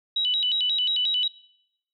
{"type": "tone with vibrato", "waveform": "sine", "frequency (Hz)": 3386, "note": "G#7", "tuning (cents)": 33, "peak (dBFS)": -21, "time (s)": [0.16, 1.28], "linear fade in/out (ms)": 5, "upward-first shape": "square", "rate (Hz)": 5.6, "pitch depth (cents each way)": 220, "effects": ["noise-tail reverb RT60 0.8 s tail -22 dB re dry"]}